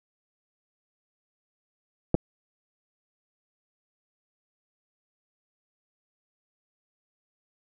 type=clicks; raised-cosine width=2 ms; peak=-7 / -12 dBFS; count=2; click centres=2.144 / 2.15 s; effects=none